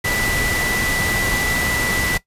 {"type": "tone in noise", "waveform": "sine", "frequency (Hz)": 1975.5, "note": "B6", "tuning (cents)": 0, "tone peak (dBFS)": -21, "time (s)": [0.04, 2.18], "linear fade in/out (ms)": 10, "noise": "pink", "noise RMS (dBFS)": -22, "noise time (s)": [0.04, 2.18], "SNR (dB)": -2, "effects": ["noise-tail reverb RT60 0.1 s tail -17 dB re dry", "resampled to 32000 Hz"]}